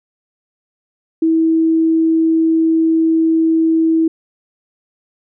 sine tone, 324.1 Hz, E4, 29 cents flat, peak -10 dBFS, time 1.22-4.08 s, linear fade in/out 5 ms, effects none

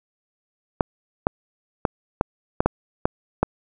clicks, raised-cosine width 1 ms, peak -3 dBFS, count 8, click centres 0.808 / 1.269 / 1.852 / 2.211 / 2.605 / 2.66 / 3.055 / 3.43 s, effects none

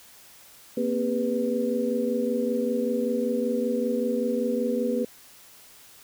sine tone cluster, 235.1 / 260.3 / 405.6 / 494.3 Hz, A#3 / C4 / G#4 / B4, +15 / -9 / -41 / +1 cents, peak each -27 / -31 / -31 / -27 dBFS, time 0.77-5.05 s, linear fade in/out 5 ms, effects white hiss -51 dBFS RMS until 6.03 s

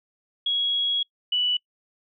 sine tone pair in turn, 3322 / 2960 Hz, G#7 / F#7, 0 / 0 cents, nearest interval major second, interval 200 cents, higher first, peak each -21 / -20 dBFS, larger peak second, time 0.46-1.03 / 1.32-1.57 s, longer first, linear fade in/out 5 ms, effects noise-tail reverb RT60 0.1 s tail -26 dB re dry

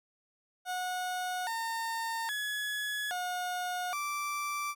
30% pulse tone with pitch steps, 730 / 911 / 1692 / 722 / 1169 Hz, F#5 / A#5 / G#6 / F#5 / D6, -24 / -40 / +32 / -43 / -8 cents, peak -30 dBFS, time 0.65-4.75 s, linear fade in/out 50 ms, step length 820 ms, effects none

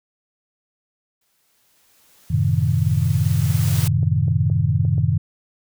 white noise with exponential growth, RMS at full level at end -28 dBFS, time 1.21-3.88 s, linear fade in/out 5 ms, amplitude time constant 580 ms
sine chord, F# diminished seventh, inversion none, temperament equal, 92.5 / 110 / 130.81 / 155.56 Hz, F#2 / A2 / C3 / Eb3, 0 / 0 / 0 / 0 cents, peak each -21 dBFS, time 2.3-5.18 s, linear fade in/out 10 ms
clicks, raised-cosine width 2 ms, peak -23 dBFS, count 5, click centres 4.031 / 4.282 / 4.5 / 4.851 / 4.981 s
effects none

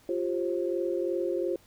sine chord, F suspended second, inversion none, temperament equal with one note detuned, 349.2 / 392 / 533.3 Hz, F4 / G4 / C5, 0 / 0 / +33 cents, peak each -29 / -33 / -32 dBFS, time 0.09-1.56 s, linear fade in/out 2 ms, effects pink hiss -60 dBFS RMS until 1.66 s

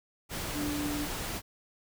sine tone in noise, 293.7 Hz, D4, in tune, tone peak -32 dBFS, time 0.53-1.08 s, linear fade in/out 50 ms, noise pink, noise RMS -36 dBFS, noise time 0.29-1.42 s, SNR +1 dB, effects none

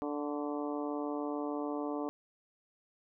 harmonic tone with a mistuned harmonic, 146.83 Hz, D3, in tune, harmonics 2 / 3 / 4 / 5 / 6 / 7 / 8, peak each -36 / -40 / -42 / -44 / -46 / -47 / -48 dBFS, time 0.02-2.09 s, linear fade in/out 0 ms, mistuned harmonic 8, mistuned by -37 cents, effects none

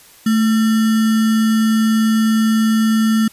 sine tone with sample-and-hold, 220.4 Hz, A3, 3 cents sharp, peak -11 dBFS, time 0.26-3.28 s, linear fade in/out 5 ms, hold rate 1575 Hz, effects white hiss -45 dBFS RMS until 3.32 s + resampled to 32000 Hz

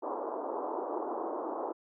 pink band-pass noise, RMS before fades -36 dBFS, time 0.02-1.73 s, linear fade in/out 20 ms, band 300 to 1100 Hz, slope 48 dB/octave, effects none

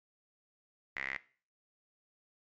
sawtooth tone with band-pass filter, 67 Hz, C2, 42 cents sharp, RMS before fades -40 dBFS, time 0.96-1.17 s, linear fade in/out 5 ms, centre 2000 Hz, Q 8.9, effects noise-tail reverb RT60 0.4 s tail -18 dB re dry + resampled to 16000 Hz

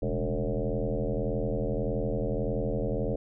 sine tone with frequency modulation, 210 Hz, G#3, 19 cents sharp, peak -26 dBFS, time 0.02-3.16 s, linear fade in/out 5 ms, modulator 81.7 Hz, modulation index 4.6, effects none

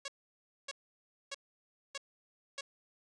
5% pulse tone bursts, 554.4 Hz, C#5, in tune, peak -27 dBFS, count 5, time 0.05-2.61 s, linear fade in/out 5 ms, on 32 ms, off 600 ms, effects resampled to 22050 Hz + 11-bit

